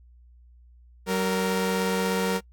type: tone pair together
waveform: sawtooth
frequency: 189.3 / 465 Hz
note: F#3 / A#4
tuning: +40 / -4 cents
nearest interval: octave + major third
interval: 1556 cents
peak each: -22 dBFS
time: 1.06-2.41 s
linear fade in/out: 50 ms
effects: noise-tail reverb RT60 0.1 s tail -24 dB re dry + added 60 Hz sine -50 dBFS peak until 2.52 s